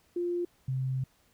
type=tone pair in turn; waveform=sine; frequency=349.9 / 131.06 Hz; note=F4 / C3; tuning=+3 / +3 cents; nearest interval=octave + perfect fourth; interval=1700 cents; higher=first; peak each=-28 dBFS; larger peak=neither; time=0.16-0.45 / 0.68-1.04 s; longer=second; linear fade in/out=5 ms; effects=pink hiss -67 dBFS RMS until 1.33 s